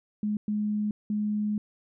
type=tone bursts at uneven times; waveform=sine; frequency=210 Hz; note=G#3; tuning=19 cents sharp; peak=-25 dBFS; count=3; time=0.23-0.37 / 0.48-0.91 / 1.1-1.58 s; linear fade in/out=2 ms; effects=none